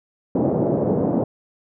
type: band-pass noise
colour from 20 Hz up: pink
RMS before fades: -20 dBFS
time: 0.35-1.24 s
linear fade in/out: 5 ms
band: 140 to 640 Hz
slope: 24 dB/octave
effects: none